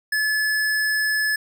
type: tone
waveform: square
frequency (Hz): 1720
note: A6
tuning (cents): -40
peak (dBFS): -20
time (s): 0.12-1.36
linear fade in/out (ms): 5
effects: none